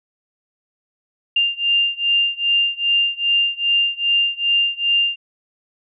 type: beating tone pair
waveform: sine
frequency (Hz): 2795 / 2797.5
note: F7 / F7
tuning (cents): +1 / +2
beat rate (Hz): 2.5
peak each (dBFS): -18 / -19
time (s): 1.36-5.16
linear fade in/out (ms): 5
effects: none